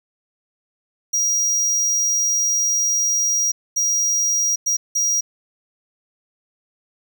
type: tone bursts at uneven times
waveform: square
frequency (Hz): 5730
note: F8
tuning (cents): +44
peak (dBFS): -17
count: 4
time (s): 1.13-3.52 / 3.76-4.56 / 4.66-4.77 / 4.95-5.21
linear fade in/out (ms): 10
effects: 9-bit